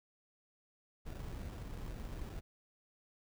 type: noise with sample-and-hold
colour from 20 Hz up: brown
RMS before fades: -44 dBFS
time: 1.05-2.41 s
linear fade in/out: 20 ms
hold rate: 2100 Hz
effects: none